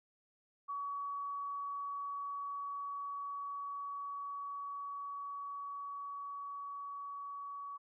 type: tone with level ramp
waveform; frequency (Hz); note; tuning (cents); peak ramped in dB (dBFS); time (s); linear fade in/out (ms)
sine; 1131; C#6; +34; -37 to -42; 0.68-7.78; 20
effects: none